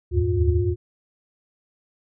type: tone cluster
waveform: sine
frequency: 76.2 / 78.9 / 89.3 / 105.1 / 356 Hz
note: D#2 / D#2 / F2 / G#2 / F4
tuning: -36 / +25 / +39 / +21 / +33 cents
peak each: -24 dBFS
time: 0.11-0.76 s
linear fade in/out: 50 ms
effects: none